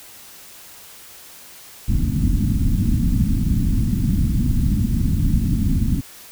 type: low-pass noise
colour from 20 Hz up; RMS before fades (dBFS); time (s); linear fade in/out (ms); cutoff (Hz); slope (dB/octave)
pink; -18; 1.88-6.01; 10; 270; 48
effects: white hiss -42 dBFS RMS until 6.31 s